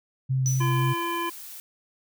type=tone with vibrato; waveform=sine; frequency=130.8 Hz; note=C3; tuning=in tune; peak=-21 dBFS; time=0.29-0.94 s; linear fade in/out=20 ms; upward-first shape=sine; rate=4 Hz; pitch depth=13 cents each way
type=tone with exponential decay; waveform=sine; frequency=5950 Hz; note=F#8; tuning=9 cents sharp; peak=-24 dBFS; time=0.46-0.83 s; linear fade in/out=0 ms; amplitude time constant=80 ms
type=noise; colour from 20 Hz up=blue; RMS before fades=-41 dBFS; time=0.47-1.6 s; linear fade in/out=0 ms
type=harmonic tone; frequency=340.4 Hz; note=F4; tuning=44 cents flat; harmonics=1 / 3 / 5 / 7 / 9; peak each=-31 / -28 / -37 / -37 / -39 dBFS; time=0.6-1.3 s; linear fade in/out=10 ms
effects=none